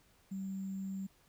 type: tone with sample-and-hold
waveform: sine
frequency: 192.8 Hz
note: G3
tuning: 28 cents flat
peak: -37 dBFS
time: 0.31-1.07 s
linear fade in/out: 10 ms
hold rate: 7350 Hz
effects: pink hiss -68 dBFS RMS until 1.28 s